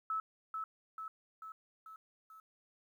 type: tone with echo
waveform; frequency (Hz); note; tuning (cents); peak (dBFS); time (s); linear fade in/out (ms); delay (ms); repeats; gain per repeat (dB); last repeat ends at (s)
sine; 1303; E6; -20; -33; 0.1-0.2; 2; 440; 5; -4; 2.4
effects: 12-bit